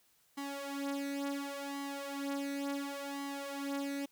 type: tone with flanger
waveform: sawtooth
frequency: 280 Hz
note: C#4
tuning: 18 cents sharp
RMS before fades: -39 dBFS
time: 0.37-4.06 s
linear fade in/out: 10 ms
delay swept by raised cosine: 0.98 to 4.08 ms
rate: 0.7 Hz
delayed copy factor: +0.8
effects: white hiss -70 dBFS RMS until 4.11 s

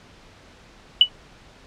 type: tone with exponential decay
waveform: sine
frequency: 2960 Hz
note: F#7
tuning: in tune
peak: -4 dBFS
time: 1.01-1.09 s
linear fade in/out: 2 ms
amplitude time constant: 16 ms
effects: pink hiss -49 dBFS RMS until 1.66 s + low-pass 5000 Hz 12 dB/octave

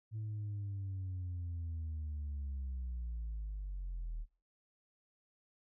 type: linear sweep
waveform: sine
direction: down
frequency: 110 to 38.03 Hz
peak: -36 dBFS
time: 0.11-4.26 s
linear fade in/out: 50 ms
effects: noise-tail reverb RT60 0.3 s tail -20 dB re dry + tanh soft clip ceiling -36 dBFS

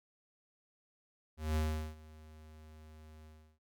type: tone with ADSR envelope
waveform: square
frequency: 77.78 Hz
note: D#2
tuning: in tune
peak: -30 dBFS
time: 1.37-3.59 s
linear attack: 190 ms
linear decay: 390 ms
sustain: -23 dB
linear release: 340 ms
effects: none

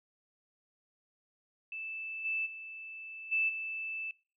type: tone with level steps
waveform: sine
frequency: 2637 Hz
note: E7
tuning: in tune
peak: -38 / -31 / -43 / -27 / -36 dBFS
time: 1.72-4.11 s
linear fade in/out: 2 ms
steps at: 2.24 / 2.45 / 3.31 / 3.48 s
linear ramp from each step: 20 ms
effects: noise-tail reverb RT60 0.4 s tail -25 dB re dry

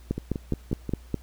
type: two click trains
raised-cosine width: 3 ms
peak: -12 / -17 dBFS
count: 6 / 5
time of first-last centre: 0.11-1.143 / 0.18-0.893 s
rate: 4.84 / 5.61 Hz
effects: added 60 Hz sine -45 dBFS peak until 1.22 s + pink hiss -57 dBFS RMS until 1.22 s

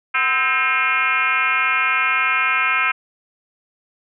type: tone with frequency modulation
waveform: sine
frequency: 1864.7 Hz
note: A#6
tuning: in tune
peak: -15 dBFS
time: 0.14-2.92 s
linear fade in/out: 10 ms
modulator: 279 Hz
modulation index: 2.7
effects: none

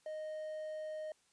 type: tone with quantisation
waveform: triangle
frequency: 620 Hz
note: D#5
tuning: 6 cents flat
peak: -38 dBFS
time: 0.06-1.12 s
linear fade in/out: 2 ms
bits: 11
effects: white hiss -72 dBFS RMS until 1.32 s + resampled to 22050 Hz

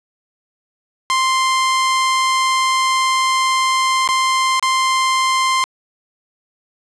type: tone with dropouts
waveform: sawtooth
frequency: 1047 Hz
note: C6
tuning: 1 cent sharp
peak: -10 dBFS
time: 1.1-5.64 s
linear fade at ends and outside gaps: 0 ms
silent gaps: 4.076-4.089 / 4.596-4.626 s
effects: resampled to 22050 Hz + 7-bit

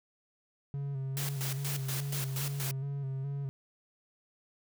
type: tone with vibrato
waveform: triangle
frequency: 137.2 Hz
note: C#3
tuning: 17 cents flat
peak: -31 dBFS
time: 0.74-3.49 s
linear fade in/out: 0 ms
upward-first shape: square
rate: 2.4 Hz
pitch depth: 38 cents each way
type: noise with tremolo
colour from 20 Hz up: white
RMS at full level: -37 dBFS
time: 1.17-2.71 s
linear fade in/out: 0 ms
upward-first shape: square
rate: 4.2 Hz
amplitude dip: 75%
effects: none

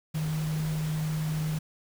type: tone in noise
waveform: sine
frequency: 155.56 Hz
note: D#3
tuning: in tune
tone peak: -27 dBFS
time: 0.14-1.59 s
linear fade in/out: 10 ms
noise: pink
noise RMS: -41 dBFS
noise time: 0.14-1.59 s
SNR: +11 dB
effects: none

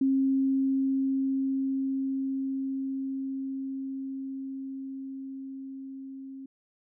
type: tone with level ramp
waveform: sine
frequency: 268.5 Hz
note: C4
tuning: 45 cents sharp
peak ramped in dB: -21 to -39 dBFS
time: 0.01-6.46 s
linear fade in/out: 5 ms
effects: none

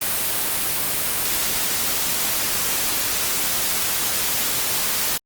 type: noise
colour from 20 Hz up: white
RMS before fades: -22 dBFS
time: 0.01-5.18 s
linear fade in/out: 10 ms
effects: Opus 32 kbps

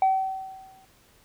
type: tone with exponential decay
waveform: sine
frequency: 764 Hz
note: G5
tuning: 45 cents flat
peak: -14 dBFS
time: 0.02-0.85 s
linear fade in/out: 2 ms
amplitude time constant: 180 ms
effects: tanh soft clip ceiling -15 dBFS + pink hiss -59 dBFS RMS until 1.24 s

